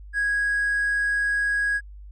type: tone with hard clipping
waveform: triangle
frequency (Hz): 1654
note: G#6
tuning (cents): -8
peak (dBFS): -21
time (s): 0.13-1.81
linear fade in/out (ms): 50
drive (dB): 4
effects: added 50 Hz sine -39 dBFS peak until 2.11 s + resampled to 24000 Hz